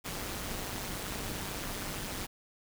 pink noise with amplitude modulation, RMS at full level -35 dBFS, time 0.04-2.27 s, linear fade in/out 20 ms, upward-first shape sine, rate 196 Hz, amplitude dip 70%, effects none

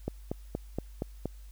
click train, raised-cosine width 2 ms, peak -18 dBFS, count 6, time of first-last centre 0.08-1.256 s, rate 4.25 Hz, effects added 50 Hz sine -45 dBFS peak until 1.51 s + white hiss -63 dBFS RMS until 1.51 s

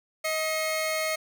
sawtooth tone pair together, 631.2 / 2159 Hz, D#5 / C#7, +25 / -46 cents, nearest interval octave + major sixth, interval 2129 cents, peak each -24 / -27 dBFS, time 0.24-1.16 s, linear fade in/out 10 ms, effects none

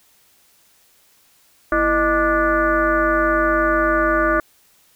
sine tone with frequency modulation, 897 Hz, A5, 33 cents sharp, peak -14 dBFS, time 1.72-4.4 s, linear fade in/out 2 ms, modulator 283 Hz, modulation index 2.5, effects white hiss -56 dBFS RMS until 4.95 s

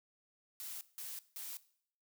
blue noise bursts, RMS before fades -45 dBFS, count 3, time 0.6-1.57 s, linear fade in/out 0 ms, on 210 ms, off 170 ms, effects noise-tail reverb RT60 0.6 s tail -18 dB re dry

